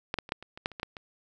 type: clicks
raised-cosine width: 0.3 ms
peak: -13 / -14 / -28 / -12 / -28 / -27 / -12 / -30 / -22 / -15 / -25 dBFS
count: 11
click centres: 0.141 / 0.187 / 0.291 / 0.321 / 0.426 / 0.575 / 0.659 / 0.717 / 0.798 / 0.831 / 0.968 s
effects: none